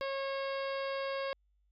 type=harmonic tone with a mistuned harmonic; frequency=545 Hz; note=C#5; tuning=29 cents flat; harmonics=1 / 2 / 3 / 4 / 5 / 6 / 7 / 8 / 9; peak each=-35 / -41 / -45 / -47 / -49 / -51 / -52 / -53 / -54 dBFS; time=0.01-1.33 s; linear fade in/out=0 ms; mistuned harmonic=8; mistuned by=+57 cents; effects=added 50 Hz sine -69 dBFS peak until 1.71 s